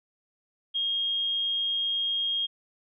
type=tone; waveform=sine; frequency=3246 Hz; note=G#7; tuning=40 cents flat; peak=-25 dBFS; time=0.74-2.47 s; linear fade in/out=20 ms; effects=none